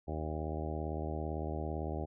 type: harmonic tone with a mistuned harmonic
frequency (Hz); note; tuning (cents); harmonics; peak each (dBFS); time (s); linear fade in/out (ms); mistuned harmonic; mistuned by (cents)
77.78; D#2; 0; 1 / 2 / 3 / 4 / 5 / 6 / 7 / 8 / 9 / 10; -38 / -43 / -46 / -44 / -44 / -49 / -47 / -47 / -47 / -48; 0.07-2.06; 20; 10; +48
effects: none